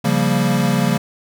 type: chord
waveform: square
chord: G half-diminished seventh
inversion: second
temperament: equal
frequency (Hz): 138.59 / 174.61 / 196 / 233.1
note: Db3 / F3 / G3 / Bb3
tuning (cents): 0 / 0 / 0 / 0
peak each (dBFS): -21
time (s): 0.04-0.98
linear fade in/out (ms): 10
effects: none